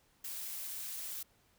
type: noise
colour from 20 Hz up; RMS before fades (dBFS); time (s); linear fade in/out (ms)
blue; -42; 0.24-1.23; 5
effects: pink hiss -70 dBFS RMS until 1.58 s